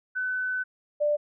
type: tone pair in turn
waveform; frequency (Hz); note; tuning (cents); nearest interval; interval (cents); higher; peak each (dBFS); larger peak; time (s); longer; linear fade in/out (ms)
sine; 1508 / 591.6; F#6 / D5; +32 / +13; octave + major third; 1619; first; -26 / -21; second; 0.15-0.64 / 1-1.17; first; 20
effects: none